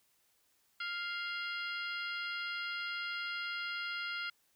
harmonic tone with a mistuned harmonic, 699 Hz, F5, 1 cent sharp, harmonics 2 / 3 / 4 / 5 / 6 / 7, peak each -39 / -43 / -45 / -47 / -49 / -50 dBFS, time 0.8-4.3 s, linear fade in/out 5 ms, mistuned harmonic 5, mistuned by -96 cents, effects white hiss -73 dBFS RMS until 4.55 s

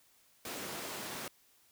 pink high-pass noise, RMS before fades -42 dBFS, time 0.45-1.28 s, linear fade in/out 2 ms, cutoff 220 Hz, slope 12 dB/octave, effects white hiss -67 dBFS RMS until 1.71 s

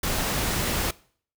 pink noise, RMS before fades -26 dBFS, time 0.03-0.91 s, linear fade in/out 5 ms, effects noise-tail reverb RT60 0.5 s tail -21 dB re dry

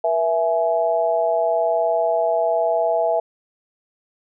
sine tone with amplitude modulation, 660 Hz, E5, 2 cents sharp, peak -12 dBFS, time 0.04-3.2 s, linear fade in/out 5 ms, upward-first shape sine, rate 179 Hz, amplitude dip 95%, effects none

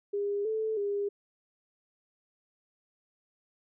sine tone with pitch steps, 405.6 / 438.3 / 405 Hz, G#4 / A4 / G#4, -41 / -7 / -43 cents, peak -28 dBFS, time 0.13-1.09 s, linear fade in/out 10 ms, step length 320 ms, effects none

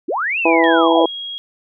sine linear two-way sweep, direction up then down, 245.4 to 2794 to 391.1 Hz, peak -17 dBFS, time 0.08-1.06 s, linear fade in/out 10 ms, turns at 0.39 s
harmonic tone, 165.2 Hz, E3, 4 cents sharp, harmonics 2 / 3 / 4 / 5 / 6, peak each -15 / -17 / -18 / -19 / -20 dBFS, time 0.45-1.06 s, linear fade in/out 5 ms
sine tone, 3287 Hz, G#7, 19 cents flat, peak -25 dBFS, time 0.64-1.38 s, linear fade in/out 0 ms
effects none

